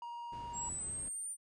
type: tone with vibrato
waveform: triangle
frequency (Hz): 946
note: A#5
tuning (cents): +25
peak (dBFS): -40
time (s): 0.02-0.69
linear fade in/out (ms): 2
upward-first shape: sine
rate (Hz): 19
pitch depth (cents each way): 9
type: noise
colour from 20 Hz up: brown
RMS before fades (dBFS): -47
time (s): 0.32-1.09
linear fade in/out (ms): 10
type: linear sweep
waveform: sine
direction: up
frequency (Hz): 7520 to 9190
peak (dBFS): -38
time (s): 0.53-1.37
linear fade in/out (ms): 50
effects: high-pass 60 Hz 12 dB/octave + resampled to 22050 Hz